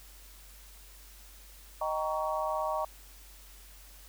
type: chord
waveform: sine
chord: Eb dominant seventh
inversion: none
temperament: just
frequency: 622.3 / 777.8 / 933.4 / 1120.1 Hz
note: Eb5 / G5 / Bb5 / Db6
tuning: 0 / -14 / +2 / +18 cents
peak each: -33 / -37 / -35 / -35 dBFS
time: 1.81-2.85 s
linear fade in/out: 5 ms
effects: added 48 Hz sine -52 dBFS peak until 4.08 s + white hiss -55 dBFS RMS until 4.08 s